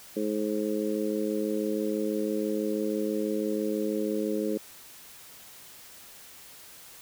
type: harmonic tone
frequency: 106.1 Hz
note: G#2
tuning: 38 cents sharp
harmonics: 2 / 3 / 4 / 5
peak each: -32 / -31 / -31 / -34 dBFS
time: 0.16-4.58 s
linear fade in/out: 10 ms
effects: white hiss -49 dBFS RMS until 7.01 s